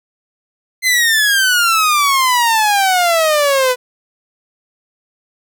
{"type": "exponential sweep", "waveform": "sawtooth", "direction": "down", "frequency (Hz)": [2080, 493.2], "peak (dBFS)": -7, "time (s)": [0.82, 3.76], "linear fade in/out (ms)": 50, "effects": []}